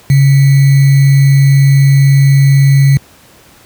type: tone with sample-and-hold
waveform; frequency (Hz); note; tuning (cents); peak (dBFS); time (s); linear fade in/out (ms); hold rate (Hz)
sine; 138; C#3; -7; -3; 0.1-2.97; 0; 2100
effects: pink hiss -42 dBFS RMS until 3.65 s + high-pass 60 Hz 12 dB/octave